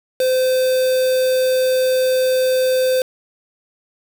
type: tone with quantisation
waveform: triangle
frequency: 515 Hz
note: C5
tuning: 28 cents flat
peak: -12 dBFS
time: 0.2-3.02 s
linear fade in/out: 2 ms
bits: 4
effects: none